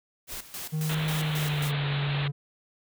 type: noise with tremolo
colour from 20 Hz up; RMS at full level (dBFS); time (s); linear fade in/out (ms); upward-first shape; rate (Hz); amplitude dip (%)
white; -37; 0.27-1.72; 50; square; 3.7; 75
type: noise with exponential decay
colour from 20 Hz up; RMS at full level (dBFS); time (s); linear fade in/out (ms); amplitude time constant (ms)
brown; -43; 0.32-0.57; 5; 54
type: tone with pitch glide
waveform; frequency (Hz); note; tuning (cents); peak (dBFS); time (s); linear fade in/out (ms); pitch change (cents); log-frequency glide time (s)
triangle; 155.56 to 142.65; D#3 to C#3; 0 to +50; -24; 0.72-2.32; 20; -150; 1.17-1.84
type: low-pass noise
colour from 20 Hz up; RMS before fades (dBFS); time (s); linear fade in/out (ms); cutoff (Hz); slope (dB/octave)
white; -35; 0.89-2.28; 5; 4000; 96
effects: none